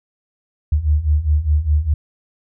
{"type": "beating tone pair", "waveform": "sine", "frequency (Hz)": [72.5, 77.4], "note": ["D2", "D#2"], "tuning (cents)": [-22, -9], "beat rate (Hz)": 4.9, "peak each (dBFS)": [-18, -15], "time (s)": [0.72, 1.94], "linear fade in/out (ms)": 5, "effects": []}